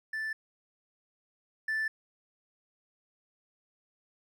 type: tone pair in turn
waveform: triangle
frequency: 1760 / 1760 Hz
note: A6 / A6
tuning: 0 / 0 cents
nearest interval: unison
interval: 0 cents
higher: neither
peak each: -30 / -26 dBFS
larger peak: second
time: 0.13-0.33 / 1.68-1.88 s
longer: neither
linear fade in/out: 5 ms
effects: tanh soft clip ceiling -23 dBFS